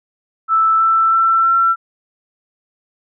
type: tone with pitch steps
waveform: sine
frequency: 1318.5 / 1329.2 / 1340 / 1350.9 Hz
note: E6 / E6 / E6 / E6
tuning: 0 / +14 / +28 / +42 cents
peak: -10 dBFS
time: 0.48-1.76 s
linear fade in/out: 50 ms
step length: 320 ms
effects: none